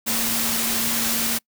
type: tone in noise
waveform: sine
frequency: 228.7 Hz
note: A#3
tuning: 33 cents flat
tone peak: -30 dBFS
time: 0.06-1.39 s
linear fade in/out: 20 ms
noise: white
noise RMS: -23 dBFS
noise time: 0.06-1.39 s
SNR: -10 dB
effects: noise-tail reverb RT60 0.1 s tail -26 dB re dry